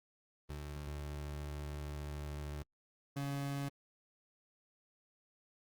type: tone pair in turn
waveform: 30% pulse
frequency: 73.42 / 140.29 Hz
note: D2 / C#3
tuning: 0 / +21 cents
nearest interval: major seventh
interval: 1121 cents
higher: second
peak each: -38 / -34 dBFS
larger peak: second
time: 0.49-2.63 / 3.16-3.69 s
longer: first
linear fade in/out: 10 ms
effects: Opus 24 kbps